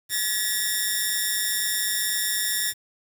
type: ring-modulated tone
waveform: 5% pulse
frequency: 1814 Hz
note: A#6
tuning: 48 cents flat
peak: -9 dBFS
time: 0.09-2.74 s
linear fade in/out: 50 ms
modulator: 103 Hz
effects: 7-bit